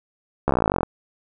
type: slowing click train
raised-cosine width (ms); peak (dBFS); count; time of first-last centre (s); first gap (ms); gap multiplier
1; -5; 20; 0.48-0.832; 14; 1.03
effects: none